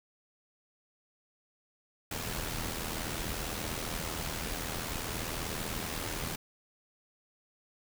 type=noise with amplitude modulation; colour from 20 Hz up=pink; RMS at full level=-34 dBFS; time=2.11-6.36 s; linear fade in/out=5 ms; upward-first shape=sine; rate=80.5 Hz; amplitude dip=55%; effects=none